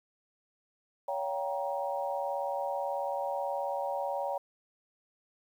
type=chord; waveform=sine; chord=G half-diminished seventh; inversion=second; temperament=just; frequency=564.5 / 705.6 / 784 / 940.8 Hz; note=Db5 / F5 / G5 / Bb5; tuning=+31 / +18 / 0 / +16 cents; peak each=-34 / -40 / -36 / -37 dBFS; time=1.08-4.38 s; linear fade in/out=5 ms; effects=10-bit